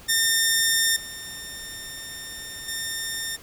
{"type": "tone with level steps", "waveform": "10% pulse", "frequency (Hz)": 1815, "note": "A#6", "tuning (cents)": -47, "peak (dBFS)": [-10, -26, -19], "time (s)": [0.08, 3.37], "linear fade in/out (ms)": 20, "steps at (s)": [0.96, 2.68], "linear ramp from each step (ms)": 5, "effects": ["pink hiss -47 dBFS RMS until 3.42 s"]}